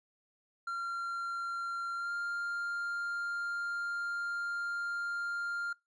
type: tone with pitch glide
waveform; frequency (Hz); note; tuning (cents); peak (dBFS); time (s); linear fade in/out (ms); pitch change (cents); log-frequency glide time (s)
triangle; 1379 to 1398.3; F6 to F6; -22 to +2; -32; 0.67-5.73; 5; +24; 1.96-2.12
effects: noise-tail reverb RT60 0.2 s tail -23 dB re dry + resampled to 22050 Hz